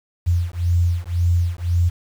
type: beating tone pair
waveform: sine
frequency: 85.8 / 87.7 Hz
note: F2 / F2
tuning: -30 / +8 cents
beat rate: 1.9 Hz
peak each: -19 / -19 dBFS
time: 0.26-1.9 s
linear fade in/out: 20 ms
effects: 7-bit